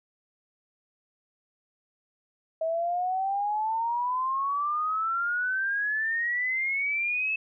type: exponential sweep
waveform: sine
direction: up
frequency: 640 to 2624 Hz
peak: -25 dBFS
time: 2.61-7.36 s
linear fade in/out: 5 ms
effects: none